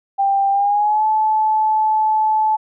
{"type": "tone with pitch glide", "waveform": "sine", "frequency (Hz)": [790, 866.5], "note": ["G5", "A5"], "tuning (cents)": [13, -27], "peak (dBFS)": -13, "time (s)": [0.18, 2.57], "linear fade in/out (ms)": 20, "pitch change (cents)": 160, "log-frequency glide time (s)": [0.51, 1.05], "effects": []}